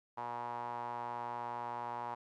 sawtooth tone with band-pass filter, 119.7 Hz, A#2, 46 cents sharp, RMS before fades -41 dBFS, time 0.17-2.15 s, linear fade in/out 10 ms, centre 920 Hz, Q 5.8, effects none

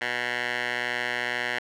10% pulse tone with band-pass filter, 122.1 Hz, B2, 19 cents flat, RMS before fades -29 dBFS, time 0.01-1.59 s, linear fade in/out 5 ms, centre 2000 Hz, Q 2, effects none

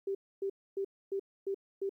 sine tone bursts, 392 Hz, G4, in tune, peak -31 dBFS, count 6, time 0.07-1.894 s, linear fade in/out 5 ms, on 79 ms, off 270 ms, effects 12-bit

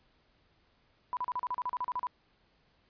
sine tone bursts, 993 Hz, B5, 9 cents sharp, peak -30 dBFS, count 13, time 1.13-2.069 s, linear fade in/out 0 ms, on 39 ms, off 36 ms, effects pink hiss -69 dBFS RMS until 2.89 s + resampled to 11025 Hz

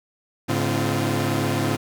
sawtooth tone cluster, 105.9 / 142.4 / 256.8 / 314.3 / 347.4 Hz, G#2 / C#3 / C4 / D#4 / F4, +34 / +47 / -32 / +18 / -9 cents, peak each -22 / -22 / -23 / -29 / -24 dBFS, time 0.48-1.77 s, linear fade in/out 20 ms, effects none

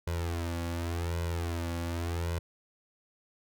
sawtooth tone with flanger, 84.7 Hz, E2, 48 cents sharp, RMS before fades -33 dBFS, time 0.07-2.39 s, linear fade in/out 5 ms, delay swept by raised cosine 2 to 3.6 ms, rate 0.88 Hz, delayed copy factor +0.85, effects none

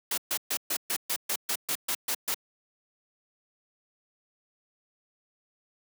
white noise bursts, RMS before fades -29 dBFS, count 12, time 0.11-2.344 s, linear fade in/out 5 ms, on 67 ms, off 130 ms, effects high-pass 200 Hz 12 dB/octave

